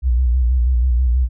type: tone with vibrato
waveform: sine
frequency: 61.74 Hz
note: B1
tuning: in tune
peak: -12 dBFS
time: 0.02-1.29 s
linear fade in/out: 50 ms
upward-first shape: square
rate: 6.2 Hz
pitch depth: 68 cents each way
effects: none